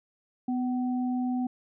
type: tone pair together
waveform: sine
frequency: 249.7 / 756.9 Hz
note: B3 / F#5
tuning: +19 / +39 cents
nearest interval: octave + perfect fifth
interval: 1920 cents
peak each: -26 / -37 dBFS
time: 0.48-1.47 s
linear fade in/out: 5 ms
effects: none